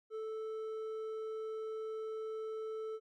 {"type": "tone with hard clipping", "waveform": "sine", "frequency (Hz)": 438.9, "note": "A4", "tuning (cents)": -4, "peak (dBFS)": -40, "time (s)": [0.1, 3], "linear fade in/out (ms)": 50, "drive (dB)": 5, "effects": []}